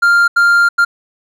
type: tone bursts at uneven times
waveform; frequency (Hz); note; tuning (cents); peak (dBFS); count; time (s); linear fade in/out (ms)
triangle; 1396.9; F6; 0; -5; 3; 0.02-0.28 / 0.36-0.69 / 0.78-0.85; 10
effects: none